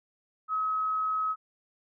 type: tone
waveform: sine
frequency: 1278 Hz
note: D#6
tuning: 46 cents sharp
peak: -26 dBFS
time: 0.48-1.36 s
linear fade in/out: 50 ms
effects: none